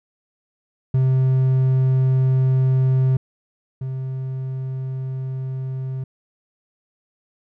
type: tone pair in turn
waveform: triangle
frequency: 130.81 / 131.39 Hz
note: C3 / C3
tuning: 0 / +8 cents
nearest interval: unison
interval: 8 cents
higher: second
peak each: -12 / -22 dBFS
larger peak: first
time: 0.94-3.17 / 3.81-6.04 s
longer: neither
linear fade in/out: 5 ms
effects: none